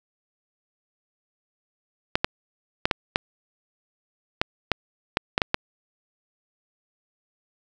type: clicks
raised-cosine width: 0.3 ms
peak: -3 dBFS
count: 11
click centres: 2.155 / 2.245 / 2.855 / 2.912 / 3.159 / 4.415 / 4.717 / 5.171 / 5.379 / 5.418 / 5.544 s
effects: none